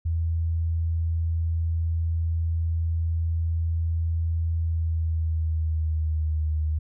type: tone with pitch glide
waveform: sine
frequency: 82.41 to 77.34 Hz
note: E2 to D#2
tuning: 0 to -10 cents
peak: -22 dBFS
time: 0.05-6.79 s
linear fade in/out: 10 ms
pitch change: -110 cents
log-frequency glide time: 4.57-6.49 s
effects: none